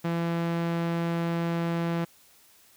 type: tone with low-pass filter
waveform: sawtooth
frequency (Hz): 168.6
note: E3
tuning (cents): +39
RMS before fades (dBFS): -28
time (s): 0.04-2.05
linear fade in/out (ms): 10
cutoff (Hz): 3200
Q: 0.57
effects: white hiss -58 dBFS RMS until 2.76 s